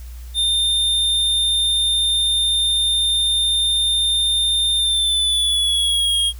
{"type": "tone with pitch glide", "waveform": "square", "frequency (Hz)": [3618, 3261], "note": ["A7", "G#7"], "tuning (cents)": [48, -32], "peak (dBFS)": -16, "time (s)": [0.34, 6.33], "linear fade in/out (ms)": 50, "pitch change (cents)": -180, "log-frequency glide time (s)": [4.76, 6.19], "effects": ["added 60 Hz sine -31 dBFS peak until 6.39 s", "white hiss -48 dBFS RMS until 6.39 s"]}